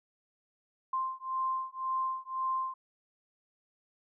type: beating tone pair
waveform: sine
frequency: 1046.5 / 1048.4 Hz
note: C6 / C6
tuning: 0 / +3 cents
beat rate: 1.9 Hz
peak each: -34 / -34 dBFS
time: 0.93-2.74 s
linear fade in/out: 5 ms
effects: none